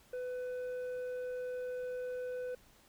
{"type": "tone with tanh clipping", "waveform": "sine", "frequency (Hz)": 500, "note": "B4", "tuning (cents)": 21, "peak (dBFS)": -38, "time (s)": [0.13, 2.55], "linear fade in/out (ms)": 5, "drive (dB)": 6, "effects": ["pink hiss -64 dBFS RMS until 2.88 s"]}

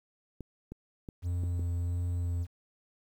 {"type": "clicks", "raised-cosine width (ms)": 3, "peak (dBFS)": -28, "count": 5, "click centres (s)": [0.407, 0.72, 1.088, 1.436, 1.595]}
{"type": "tone with vibrato", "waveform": "triangle", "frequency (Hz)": 87.31, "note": "F2", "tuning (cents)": 0, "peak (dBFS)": -27, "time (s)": [1.22, 2.47], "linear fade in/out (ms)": 50, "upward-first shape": "sine", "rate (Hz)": 1.5, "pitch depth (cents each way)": 13}
{"effects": ["10-bit"]}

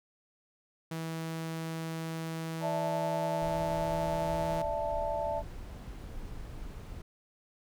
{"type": "tone", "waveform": "sawtooth", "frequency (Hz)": 162.6, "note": "E3", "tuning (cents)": -23, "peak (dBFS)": -31, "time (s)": [0.91, 4.62], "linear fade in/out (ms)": 5}
{"type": "chord", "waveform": "sine", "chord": "D suspended second", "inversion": "none", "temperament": "just", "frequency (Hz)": [587.3, 660.7, 881], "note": ["D5", "E5", "A5"], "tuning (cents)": [0, 4, 2], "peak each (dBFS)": [-35, -34, -35], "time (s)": [2.6, 5.43], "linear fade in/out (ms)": 50}
{"type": "noise", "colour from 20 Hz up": "brown", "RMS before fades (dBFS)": -42, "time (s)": [3.42, 7.02], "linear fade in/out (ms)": 5}
{"effects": []}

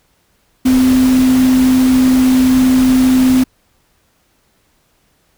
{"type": "tone in noise", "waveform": "sine", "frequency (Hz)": 257.2, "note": "C4", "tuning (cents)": -30, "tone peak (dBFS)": -7, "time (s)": [0.65, 3.44], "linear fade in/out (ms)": 10, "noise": "pink", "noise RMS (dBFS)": -23, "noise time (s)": [0.65, 3.44], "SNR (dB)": 13, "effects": ["pink hiss -58 dBFS RMS until 5.37 s"]}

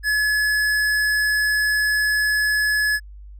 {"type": "tone with tanh clipping", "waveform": "sine", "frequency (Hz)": 1704, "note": "G#6", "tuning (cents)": 44, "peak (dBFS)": -19, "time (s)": [0.03, 3], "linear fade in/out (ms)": 50, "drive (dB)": 17, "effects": ["added 50 Hz sine -37 dBFS peak until 3.39 s"]}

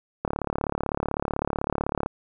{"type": "click train", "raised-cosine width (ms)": 1, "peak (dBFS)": -11, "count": 66, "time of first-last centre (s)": [0.25, 2.061], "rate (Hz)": 35.9, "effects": []}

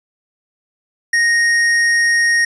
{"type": "tone with hard clipping", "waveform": "triangle", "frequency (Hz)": 1864.7, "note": "A#6", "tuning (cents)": 0, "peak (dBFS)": -13, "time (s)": [1.13, 2.45], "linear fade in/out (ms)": 5, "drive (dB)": 15, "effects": ["resampled to 22050 Hz"]}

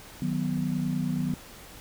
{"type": "chord", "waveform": "sine", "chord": "B major", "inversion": "first", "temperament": "equal", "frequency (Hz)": [155.56, 185, 246.9], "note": ["D#3", "F#3", "B3"], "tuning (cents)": [0, 0, 0], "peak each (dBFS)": [-30, -30, -30], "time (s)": [0.22, 1.34], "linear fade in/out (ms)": 2, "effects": ["pink hiss -47 dBFS RMS until 1.8 s"]}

